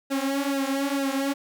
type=tone with flanger; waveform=sawtooth; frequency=275.2 Hz; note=C#4; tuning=12 cents flat; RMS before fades=-26 dBFS; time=0.1-1.34 s; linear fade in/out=20 ms; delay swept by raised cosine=0.89 to 6.49 ms; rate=2.2 Hz; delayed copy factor=-0.8; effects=none